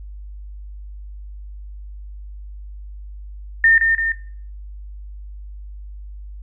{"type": "tone with echo", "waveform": "sine", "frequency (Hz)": 1816, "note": "A#6", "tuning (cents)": -46, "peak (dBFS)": -9, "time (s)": [3.64, 3.78], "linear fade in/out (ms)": 2, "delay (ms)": 170, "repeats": 2, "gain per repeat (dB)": -4, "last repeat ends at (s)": 4.12, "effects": ["noise-tail reverb RT60 0.5 s tail -18 dB re dry", "added 50 Hz sine -32 dBFS peak until 6.42 s"]}